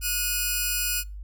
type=tone pair together; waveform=5% pulse; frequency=1446.6 / 2500 Hz; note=F#6 / D#7; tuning=-39 / +8 cents; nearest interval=major sixth; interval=947 cents; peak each=-17 dBFS; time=0.01-1.04 s; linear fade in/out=50 ms; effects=noise-tail reverb RT60 0.3 s tail -25 dB re dry + added 50 Hz sine -35 dBFS peak until 1.23 s